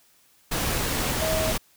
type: tone in noise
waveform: sine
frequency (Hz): 637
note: D#5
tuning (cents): +41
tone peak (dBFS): -25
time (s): 1.21-1.52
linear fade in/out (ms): 10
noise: pink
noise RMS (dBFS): -26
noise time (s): 0.51-1.58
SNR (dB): -2
effects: white hiss -60 dBFS RMS until 1.76 s